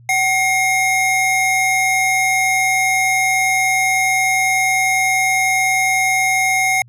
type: tone pair together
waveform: square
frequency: 756.3 / 2139 Hz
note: F#5 / C7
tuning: +38 / +38 cents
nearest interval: octave + tritone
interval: 1800 cents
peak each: -19 / -16 dBFS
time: 0.09-6.82 s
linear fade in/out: 2 ms
effects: added 119 Hz sine -42 dBFS peak until 6.88 s + resampled to 32000 Hz